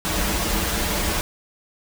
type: noise with comb filter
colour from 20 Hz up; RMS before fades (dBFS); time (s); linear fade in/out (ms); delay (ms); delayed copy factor
pink; -23; 0.05-1.21; 0; 7.7; -0.95
effects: none